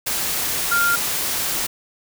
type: tone in noise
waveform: sine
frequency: 1396.9 Hz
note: F6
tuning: in tune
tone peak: -16 dBFS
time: 0.71-0.96 s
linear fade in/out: 10 ms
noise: white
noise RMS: -23 dBFS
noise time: 0.06-1.67 s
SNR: +4 dB
effects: none